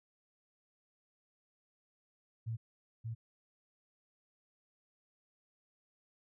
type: tone with echo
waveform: sine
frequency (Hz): 113.6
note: A#2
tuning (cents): -44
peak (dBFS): -35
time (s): 2.46-2.57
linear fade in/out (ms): 20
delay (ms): 580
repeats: 1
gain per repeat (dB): -2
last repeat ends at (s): 3.15
effects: none